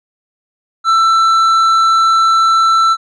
triangle tone with tanh clipping, 1333 Hz, E6, 19 cents sharp, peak -9 dBFS, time 0.84-2.97 s, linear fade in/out 50 ms, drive 12 dB, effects none

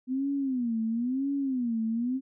sine tone with vibrato, 250 Hz, B3, 21 cents sharp, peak -26 dBFS, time 0.07-2.21 s, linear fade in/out 50 ms, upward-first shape sine, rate 0.99 Hz, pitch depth 200 cents each way, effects none

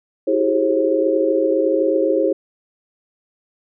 sine tone cluster, 324.2 / 374.4 / 388 / 415.8 / 537 Hz, E4 / F#4 / G4 / G#4 / C5, -29 / +20 / -18 / +2 / +45 cents, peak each -20 / -25 / -24 / -21 / -18 dBFS, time 0.27-2.33 s, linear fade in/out 10 ms, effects none

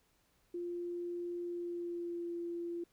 sine tone with pitch glide, 348.8 to 343 Hz, F4 to F4, -2 to -31 cents, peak -37 dBFS, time 0.54-2.84 s, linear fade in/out 5 ms, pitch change -29 cents, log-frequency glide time 1.43-2.35 s, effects pink hiss -73 dBFS RMS until 2.92 s

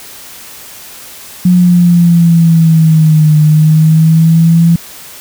sine linear two-way sweep, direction down then up, 180.6 to 151.9 to 168.9 Hz, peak -3 dBFS, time 1.45-4.76 s, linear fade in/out 5 ms, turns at 3.38 s, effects white hiss -31 dBFS RMS until 5.2 s

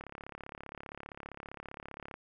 click train, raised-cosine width 0.5 ms, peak -28 dBFS, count 76, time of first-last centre 0.01-2.141 s, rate 35.2 Hz, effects none

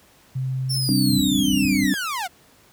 sine tone with pitch glide, 130.81 to 133.4 Hz, C3 to C3, 0 to +34 cents, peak -22 dBFS, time 0.35-1.18 s, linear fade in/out 10 ms, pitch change +34 cents, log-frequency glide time 0.86-1.03 s
sawtooth linear sweep, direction down, 5460 to 670 Hz, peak -21 dBFS, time 0.69-2.28 s, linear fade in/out 20 ms
sine chord, G suspended fourth, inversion none, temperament equal, 196 / 261.6 / 293.7 Hz, G3 / C4 / D4, 0 / 0 / 0 cents, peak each -22 dBFS, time 0.89-1.94 s, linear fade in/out 0 ms
white low-pass noise, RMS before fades -30 dBFS, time 1.04-1.91 s, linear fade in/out 50 ms, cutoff 220 Hz, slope 96 dB/octave
effects pink hiss -54 dBFS RMS until 2.72 s + high-pass 60 Hz 12 dB/octave

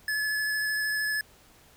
square tone with vibrato, 1715 Hz, A6, 45 cents flat, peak -27 dBFS, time 0.08-1.21 s, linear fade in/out 2 ms, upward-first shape square, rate 13 Hz, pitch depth 8 cents each way, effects pink hiss -57 dBFS RMS until 1.76 s

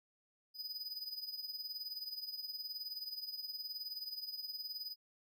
square tone with tremolo, 4978 Hz, D#8, in tune, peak -39 dBFS, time 0.54-4.96 s, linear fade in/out 50 ms, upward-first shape triangle, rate 19 Hz, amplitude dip 80%, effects none

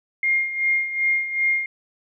sine tone with tremolo, 2125 Hz, C7, 26 cents sharp, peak -16 dBFS, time 0.23-1.66 s, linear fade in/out 2 ms, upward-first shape sine, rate 2.6 Hz, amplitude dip 70%, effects none

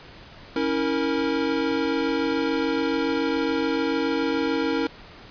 square chord, A# diminished, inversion first, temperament equal with one note detuned, 277.2 / 324.2 / 466.2 Hz, C#4 / E4 / A#4, 0 / -29 / 0 cents, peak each -27 dBFS, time 0.56-4.87 s, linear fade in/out 2 ms, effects pink hiss -45 dBFS RMS until 5.3 s + resampled to 11025 Hz

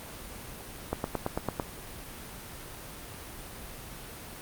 click train, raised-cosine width 1 ms, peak -14 dBFS, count 7, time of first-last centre 0.93-1.598 s, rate 8.98 Hz, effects pink hiss -43 dBFS RMS until 4.41 s + Opus 32 kbps

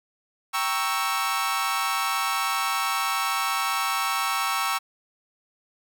sawtooth chord, G diminished seventh, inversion none, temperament equal, 784 / 932.3 / 1108.7 / 1318.5 Hz, G5 / Bb5 / Db6 / Fb6, 0 / 0 / 0 / 0 cents, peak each -28 / -28 / -24 / -24 dBFS, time 0.53-4.79 s, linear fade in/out 20 ms, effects none

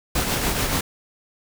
pink noise with tremolo, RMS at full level -21 dBFS, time 0.15-0.81 s, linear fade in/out 5 ms, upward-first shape triangle, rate 7 Hz, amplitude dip 45%, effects none

